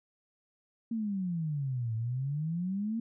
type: exponential two-way sweep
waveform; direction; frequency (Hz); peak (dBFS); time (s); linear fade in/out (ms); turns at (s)
sine; down then up; 233.1 to 110 to 233.1; -30; 0.91-3; 5; 1.95
effects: none